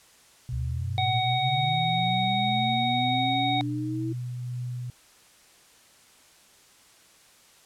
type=tone with tremolo; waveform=sine; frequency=123.47 Hz; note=B2; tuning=in tune; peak=-29 dBFS; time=0.49-4.9 s; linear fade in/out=0 ms; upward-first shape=triangle; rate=2 Hz; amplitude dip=25%
type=linear sweep; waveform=sine; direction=up; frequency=65.41 to 328.6 Hz; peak=-29 dBFS; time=0.52-4.13 s; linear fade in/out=10 ms
type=harmonic tone; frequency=748 Hz; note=F#5; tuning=19 cents sharp; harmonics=1 / 3 / 5; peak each=-25 / -33 / -29 dBFS; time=0.98-3.61 s; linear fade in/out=0 ms
effects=white hiss -56 dBFS RMS until 7.65 s + low-pass 10000 Hz 12 dB/octave